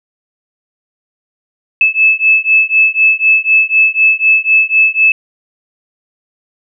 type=beating tone pair; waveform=sine; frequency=2608 / 2612 Hz; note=E7 / E7; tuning=-19 / -17 cents; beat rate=4 Hz; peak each=-10 dBFS; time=1.81-5.12 s; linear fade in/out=2 ms; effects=none